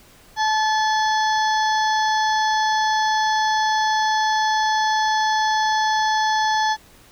harmonic tone with a mistuned harmonic, 867 Hz, A5, 26 cents flat, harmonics 1 / 2 / 4 / 5 / 6 / 7, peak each -18 / -24 / -30 / -32 / -34 / -35 dBFS, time 0.36-6.77 s, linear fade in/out 50 ms, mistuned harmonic 4, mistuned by -38 cents, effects pink hiss -50 dBFS RMS until 7.11 s

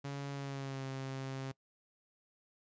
sawtooth tone with pitch glide, 140.3 to 133.89 Hz, C#3 to C3, +21 to +40 cents, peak -35 dBFS, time 0.04-1.52 s, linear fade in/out 10 ms, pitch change -81 cents, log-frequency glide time 0.32-0.85 s, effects noise-tail reverb RT60 0.1 s tail -22 dB re dry + resampled to 16000 Hz

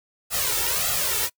white noise with flanger, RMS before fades -24 dBFS, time 0.3-1.3 s, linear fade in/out 50 ms, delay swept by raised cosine 1.5 to 2.26 ms, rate 1.7 Hz, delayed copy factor +0.95, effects noise-tail reverb RT60 0.1 s tail -25 dB re dry

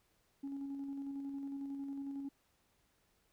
sine tone with tremolo, 277.2 Hz, C#4, in tune, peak -37 dBFS, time 0.43-2.29 s, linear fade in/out 10 ms, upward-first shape square, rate 11 Hz, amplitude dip 30%, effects tanh soft clip ceiling -37 dBFS + pink hiss -75 dBFS RMS until 3.32 s

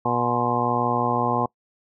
harmonic tone with a mistuned harmonic, 120.9 Hz, B2, 36 cents flat, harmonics 1 / 2 / 3 / 4 / 5 / 6 / 7 / 8 / 9, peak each -30 / -28 / -31 / -29 / -32 / -28 / -26 / -32 / -26 dBFS, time 0.05-1.46 s, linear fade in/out 5 ms, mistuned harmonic 9, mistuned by -57 cents, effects noise-tail reverb RT60 0.1 s tail -24 dB re dry

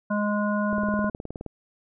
harmonic tone, 207.7 Hz, G#3, in tune, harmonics 1 / 3 / 5 / 7, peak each -24 / -29 / -31 / -32 dBFS, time 0.1-1.1 s, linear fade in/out 10 ms
click train, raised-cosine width 2 ms, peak -21 dBFS, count 15, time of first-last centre 0.73-1.463 s, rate 19.1 Hz
effects none

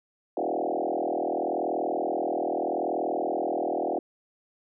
sine tone with frequency modulation, 535 Hz, C5, 38 cents sharp, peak -25 dBFS, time 0.37-3.99 s, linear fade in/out 2 ms, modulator 40.8 Hz, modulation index 5.8, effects none

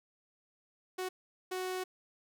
sawtooth tone bursts at uneven times, 370 Hz, F#4, in tune, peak -31 dBFS, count 2, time 0.98-1.09 / 1.51-1.84 s, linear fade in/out 10 ms, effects none

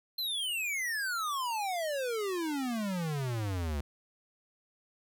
square exponential sweep, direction down, 4186 to 69.1 Hz, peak -32 dBFS, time 0.18-3.81 s, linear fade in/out 5 ms, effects none

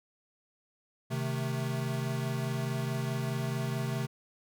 square chord, A diminished, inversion first, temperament equal, 130.81 / 155.56 / 220 Hz, C3 / Eb3 / A3, 0 / 0 / 0 cents, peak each -33 / -38 / -39 dBFS, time 1.1-4.07 s, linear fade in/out 20 ms, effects none

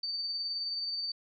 sine tone with tremolo, 4587 Hz, D8, 42 cents flat, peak -31 dBFS, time 0.03-1.12 s, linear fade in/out 5 ms, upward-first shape sine, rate 19 Hz, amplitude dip 30%, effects none

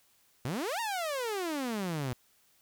sawtooth exponential two-way sweep, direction up then down, 114 to 952 to 120 Hz, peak -28 dBFS, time 0.45-2.13 s, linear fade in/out 0 ms, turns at 0.8 s, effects white hiss -67 dBFS RMS until 2.61 s

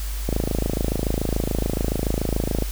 click train, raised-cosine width 2 ms, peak -9 dBFS, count 64, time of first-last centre 0.29-2.623 s, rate 27 Hz, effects added 50 Hz sine -25 dBFS peak until 2.71 s + white hiss -37 dBFS RMS until 2.71 s

